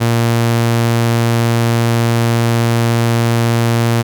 sawtooth tone, 116.6 Hz, A#2, 1 cent sharp, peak -7 dBFS, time 0-4.03 s, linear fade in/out 20 ms, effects none

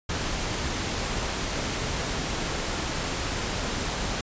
pink noise, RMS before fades -29 dBFS, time 0.09-4.21 s, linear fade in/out 5 ms, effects resampled to 16000 Hz

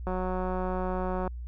click train, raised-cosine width 1 ms, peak -19 dBFS, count 223, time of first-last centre 0.07-1.277 s, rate 184 Hz, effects added 60 Hz sine -35 dBFS peak until 1.47 s

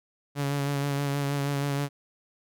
sawtooth tone with vibrato, 141.4 Hz, C#3, 35 cents sharp, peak -22 dBFS, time 0.35-1.89 s, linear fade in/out 50 ms, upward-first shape sine, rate 6.3 Hz, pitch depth 25 cents each way, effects none

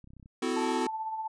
clicks, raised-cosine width 5 ms, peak -39 dBFS, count 8, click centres 0.043 / 0.074 / 0.105 / 0.135 / 0.167 / 0.198 / 0.228 / 0.259 s
square chord, F# half-diminished seventh, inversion second, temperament equal with one note detuned, 255.9 / 329.6 / 370 / 440 Hz, C4 / E4 / F#4 / A4, -38 / 0 / 0 / 0 cents, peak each -33 / -35 / -34 / -36 dBFS, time 0.42-0.87 s, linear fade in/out 5 ms
sine tone with tremolo, 880 Hz, A5, in tune, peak -30 dBFS, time 0.56-1.28 s, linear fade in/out 10 ms, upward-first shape sine, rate 16 Hz, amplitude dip 45%
effects resampled to 22050 Hz

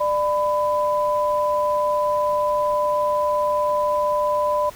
sine tone pair together, 594.6 / 1000 Hz, D5 / B5, +21 / +21 cents, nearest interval major sixth, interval 900 cents, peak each -20 / -21 dBFS, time 0-4.7 s, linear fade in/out 10 ms, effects pink hiss -43 dBFS RMS until 4.75 s

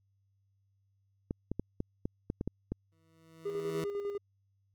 clicks, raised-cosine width 3 ms, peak -21 dBFS, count 9, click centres 1.309 / 1.516 / 1.596 / 1.804 / 2.055 / 2.301 / 2.411 / 2.476 / 2.72 s
20% pulse tone with exponential growth, 162.5 Hz, E3, 24 cents flat, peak -29 dBFS, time 2.92-3.84 s, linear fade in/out 2 ms, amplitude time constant 200 ms
triangle tone with tremolo, 405 Hz, G#4, 43 cents flat, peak -30 dBFS, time 3.45-4.18 s, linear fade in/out 10 ms, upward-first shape square, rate 10 Hz, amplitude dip 45%
effects added 98 Hz sine -70 dBFS peak until 4.74 s

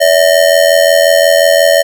square ring-modulated tone, 612 Hz, D#5, 29 cents flat, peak -3 dBFS, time 0-1.83 s, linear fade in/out 20 ms, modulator 42.8 Hz, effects none

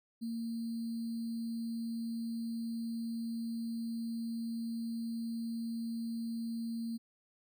sine tone with sample-and-hold, 229.8 Hz, A#3, 25 cents flat, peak -35 dBFS, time 0.21-6.98 s, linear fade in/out 20 ms, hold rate 4410 Hz, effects none

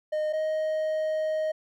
triangle tone pair in turn, 614 / 624.7 Hz, D#5 / D#5, -23 / +7 cents, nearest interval unison, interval 30 cents, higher second, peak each -23 dBFS, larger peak neither, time 0.12-0.33 / 0.33-1.52 s, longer second, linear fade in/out 10 ms, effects none

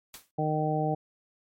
white noise with exponential decay, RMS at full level -40 dBFS, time 0.14-0.31 s, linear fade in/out 1 ms, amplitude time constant 36 ms
harmonic tone, 154 Hz, D#3, 17 cents flat, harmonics 1 / 2 / 3 / 4 / 5, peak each -29 / -33 / -33 / -33 / -30 dBFS, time 0.38-0.95 s, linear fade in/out 10 ms
effects MP3 64 kbps

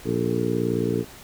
harmonic tone with a mistuned harmonic, 58.8 Hz, A#1, 16 cents sharp, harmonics 2 / 3 / 4 / 5 / 6 / 7 / 8, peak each -29 / -29 / -29 / -29 / -29 / -29 / -29 dBFS, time 0.04-1.05 s, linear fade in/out 50 ms, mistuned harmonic 8, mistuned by -70 cents, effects pink hiss -44 dBFS RMS until 1.23 s

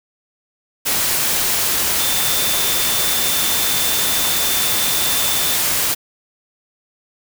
sine tone in noise, 3553 Hz, A7, 16 cents sharp, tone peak -24 dBFS, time 1.98-5.57 s, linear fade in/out 20 ms, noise white, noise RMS -18 dBFS, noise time 0.85-5.95 s, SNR -9 dB, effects none

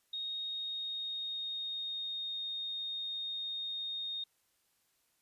sine tone with pitch glide, 3729 to 3697 Hz, A#7 to A#7, 0 to -15 cents, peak -36 dBFS, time 0.13-4.24 s, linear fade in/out 5 ms, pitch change -15 cents, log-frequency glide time 0.41-2.4 s, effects white hiss -75 dBFS RMS until 5.21 s + resampled to 32000 Hz

